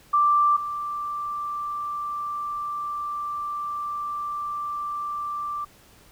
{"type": "tone pair in turn", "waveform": "sine", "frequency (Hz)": [1176, 1176], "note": ["D6", "D6"], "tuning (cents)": [2, 2], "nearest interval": "unison", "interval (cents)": 0, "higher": "neither", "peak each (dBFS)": [-16, -27], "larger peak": "first", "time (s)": [[0.13, 0.57], [0.57, 5.65]], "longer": "second", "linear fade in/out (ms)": 10, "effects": ["pink hiss -54 dBFS RMS until 6.11 s"]}